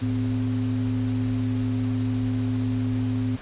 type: ring-modulated tone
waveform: triangle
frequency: 73.42 Hz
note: D2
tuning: in tune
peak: -17 dBFS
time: 0.01-3.37 s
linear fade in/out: 20 ms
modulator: 182 Hz
effects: pink hiss -42 dBFS RMS until 3.41 s + resampled to 8000 Hz